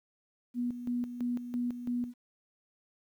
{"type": "tone with tremolo", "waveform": "sine", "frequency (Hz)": 243.3, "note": "B3", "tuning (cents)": -26, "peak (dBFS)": -29, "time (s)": [0.54, 2.14], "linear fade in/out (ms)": 50, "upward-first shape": "square", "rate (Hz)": 3, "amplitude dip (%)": 65, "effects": ["11-bit"]}